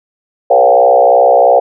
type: tone with frequency modulation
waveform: sine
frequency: 627 Hz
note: D#5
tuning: 13 cents sharp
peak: -4 dBFS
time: 0.5-1.6 s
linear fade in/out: 10 ms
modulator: 62.9 Hz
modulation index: 2.5
effects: none